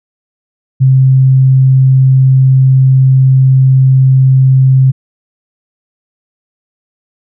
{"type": "tone", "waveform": "sine", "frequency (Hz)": 132, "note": "C3", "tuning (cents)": 16, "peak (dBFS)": -3, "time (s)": [0.8, 4.92], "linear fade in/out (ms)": 20, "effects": []}